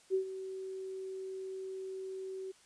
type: tone with ADSR envelope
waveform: sine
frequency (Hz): 380.4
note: F#4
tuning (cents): +48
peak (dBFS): -26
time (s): 0.1-2.52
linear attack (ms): 42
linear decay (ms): 100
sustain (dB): -13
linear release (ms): 13
effects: white hiss -63 dBFS RMS until 2.65 s + resampled to 22050 Hz

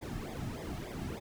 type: noise with flanger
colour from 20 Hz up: brown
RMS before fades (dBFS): -40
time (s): 0.01-1.2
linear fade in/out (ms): 20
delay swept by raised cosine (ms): 0.69 to 2.09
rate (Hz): 3.4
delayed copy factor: -0.9
effects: none

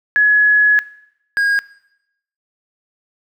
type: tone pair in turn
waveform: sine / triangle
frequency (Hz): 1690 / 1633.4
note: G#6 / G#6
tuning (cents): +30 / -29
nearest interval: minor second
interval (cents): 59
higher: first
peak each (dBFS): -9 / -11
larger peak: first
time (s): 0.16-0.79 / 1.37-1.59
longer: first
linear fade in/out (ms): 0
effects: noise-tail reverb RT60 0.8 s tail -19 dB re dry

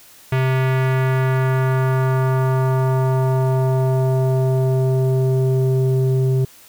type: tone with low-pass filter sweep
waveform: square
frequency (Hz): 130.81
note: C3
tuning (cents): 0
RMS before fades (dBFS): -17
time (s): 0.32-6.45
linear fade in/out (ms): 5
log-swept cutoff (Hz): 2400 to 330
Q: 1.6
effects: white hiss -46 dBFS RMS until 6.68 s

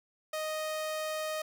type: tone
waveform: sawtooth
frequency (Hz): 622.3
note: D#5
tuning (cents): 0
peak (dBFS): -29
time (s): 0.33-1.42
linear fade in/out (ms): 5
effects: none

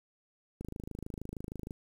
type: click train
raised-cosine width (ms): 3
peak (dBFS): -27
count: 30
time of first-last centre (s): 0.61-1.708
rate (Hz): 26.4
effects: 9-bit

